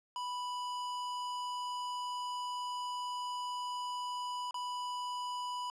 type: tone with dropouts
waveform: square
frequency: 987.8 Hz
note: B5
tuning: in tune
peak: -37 dBFS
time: 0.16-5.7 s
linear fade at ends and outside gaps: 1 ms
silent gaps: 4.509-4.543 s
effects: low-pass 7000 Hz 12 dB/octave